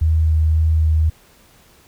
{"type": "tone with vibrato", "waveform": "sine", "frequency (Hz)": 79.1, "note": "D#2", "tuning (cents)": 29, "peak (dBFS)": -12, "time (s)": [0.01, 1.1], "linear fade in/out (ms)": 10, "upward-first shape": "sine", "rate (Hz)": 1.9, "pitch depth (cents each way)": 12, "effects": ["pink hiss -51 dBFS RMS until 1.87 s"]}